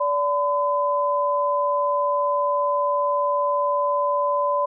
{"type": "tone pair together", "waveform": "sine", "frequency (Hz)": [578, 1012.8], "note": ["D5", "B5"], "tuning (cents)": [-28, 43], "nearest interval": "minor seventh", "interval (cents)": 971, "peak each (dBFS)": [-22, -21], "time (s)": [0, 4.66], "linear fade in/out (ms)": 10, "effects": []}